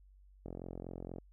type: click train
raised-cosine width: 2 ms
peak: -30 dBFS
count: 33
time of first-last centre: 0.46-1.184 s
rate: 44.2 Hz
effects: added 48 Hz sine -58 dBFS peak until 1.32 s